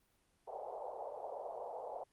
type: band-pass noise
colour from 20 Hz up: white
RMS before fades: -45 dBFS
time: 0.47-2.04 s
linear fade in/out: 10 ms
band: 460 to 850 Hz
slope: 48 dB/octave
effects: pink hiss -75 dBFS RMS until 2.12 s + Opus 32 kbps